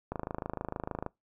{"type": "click train", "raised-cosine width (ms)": 1, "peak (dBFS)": -20, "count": 26, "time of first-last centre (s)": [0.12, 1.063], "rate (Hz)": 26.5, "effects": ["noise-tail reverb RT60 0.2 s tail -24 dB re dry"]}